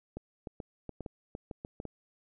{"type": "clicks", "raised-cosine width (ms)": 2, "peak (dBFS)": -26, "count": 11, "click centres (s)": [0.17, 0.472, 0.602, 0.893, 1.007, 1.062, 1.351, 1.512, 1.649, 1.801, 1.853], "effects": []}